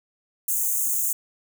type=high-pass noise; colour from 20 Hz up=white; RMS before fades=-24 dBFS; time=0.48-1.13 s; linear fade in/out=5 ms; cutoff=6300 Hz; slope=96 dB/octave; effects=none